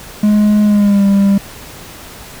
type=tone with pitch glide; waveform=triangle; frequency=209.7 to 198.5 Hz; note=G#3 to G3; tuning=+17 to +22 cents; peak=-5 dBFS; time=0.23-1.38 s; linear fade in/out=5 ms; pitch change=-95 cents; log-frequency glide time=0.64-1.04 s; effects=pink hiss -33 dBFS RMS until 2.4 s